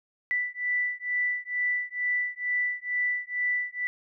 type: beating tone pair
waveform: sine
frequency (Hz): 1975.5 / 1977.7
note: B6 / B6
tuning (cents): 0 / +2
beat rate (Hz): 2.2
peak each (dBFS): -29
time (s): 0.31-3.87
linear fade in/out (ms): 0
effects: none